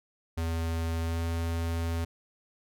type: tone with pitch glide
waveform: square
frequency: 82.41 to 83.32 Hz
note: E2 to E2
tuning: 0 to +19 cents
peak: -29 dBFS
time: 0.37-2.05 s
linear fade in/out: 10 ms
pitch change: +19 cents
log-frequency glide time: 1.01-1.2 s
effects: none